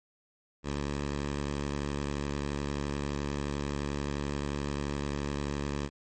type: tone with vibrato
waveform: 10% pulse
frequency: 71.5 Hz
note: D2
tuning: 46 cents flat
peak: -23 dBFS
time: 0.63-5.9 s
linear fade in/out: 50 ms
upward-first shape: sine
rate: 8.2 Hz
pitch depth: 15 cents each way
effects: MP3 32 kbps